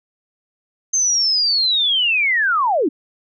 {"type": "linear sweep", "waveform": "sine", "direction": "down", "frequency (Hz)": [6350, 252], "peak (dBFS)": -14, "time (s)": [0.93, 2.89], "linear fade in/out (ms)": 10, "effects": []}